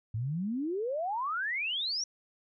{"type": "exponential sweep", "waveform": "sine", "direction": "up", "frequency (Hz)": [103.83, 5850], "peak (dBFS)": -30, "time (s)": [0.14, 2.04], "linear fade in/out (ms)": 5, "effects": []}